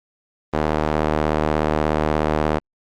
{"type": "tone with band-pass filter", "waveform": "sawtooth", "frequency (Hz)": 76.7, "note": "D#2", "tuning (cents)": -24, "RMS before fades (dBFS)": -20, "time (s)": [0.53, 2.59], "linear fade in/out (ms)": 10, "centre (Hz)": 650, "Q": 0.77, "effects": ["Opus 24 kbps"]}